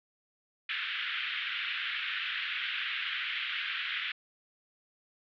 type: band-pass noise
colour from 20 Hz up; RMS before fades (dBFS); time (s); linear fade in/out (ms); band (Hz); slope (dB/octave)
white; -35; 0.69-4.12; 5; 1400 to 3400; 48
effects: none